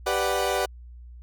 30% pulse chord, G major seventh, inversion none, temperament equal, 392 / 493.9 / 587.3 / 740 Hz, G4 / B4 / D5 / F#5, 0 / 0 / 0 / 0 cents, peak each -26 dBFS, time 0.06-0.66 s, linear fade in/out 10 ms, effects added 60 Hz sine -41 dBFS peak until 1.22 s

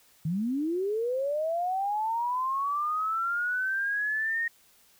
sine linear sweep, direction up, 149.2 to 1864.7 Hz, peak -26 dBFS, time 0.25-4.48 s, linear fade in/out 5 ms, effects white hiss -61 dBFS RMS until 4.99 s

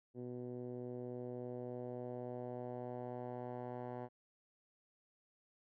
10% pulse tone with low-pass filter sweep, 123.47 Hz, B2, in tune, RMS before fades -45 dBFS, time 0.14-4.09 s, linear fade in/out 50 ms, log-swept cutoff 360 to 1000 Hz, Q 1.6, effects none

